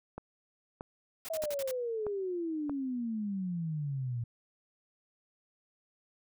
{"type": "click train", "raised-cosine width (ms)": 1, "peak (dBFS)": -26, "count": 5, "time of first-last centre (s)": [0.18, 2.696], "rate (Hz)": 1.59}
{"type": "noise bursts", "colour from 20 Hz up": "white", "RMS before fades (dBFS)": -42, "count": 6, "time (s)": [1.25, 1.711], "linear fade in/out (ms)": 0, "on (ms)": 36, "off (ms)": 49}
{"type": "exponential sweep", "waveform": "sine", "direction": "down", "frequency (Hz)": [659.3, 115.1], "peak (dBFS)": -32, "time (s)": [1.3, 4.24], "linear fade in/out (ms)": 5}
{"effects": []}